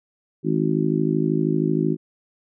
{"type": "harmonic tone", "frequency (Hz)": 52.9, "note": "G#1", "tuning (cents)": 33, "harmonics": [3, 4, 5, 6, 7], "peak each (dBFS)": [-23, -27, -25, -24, -25], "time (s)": [0.43, 1.97], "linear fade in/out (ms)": 50, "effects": []}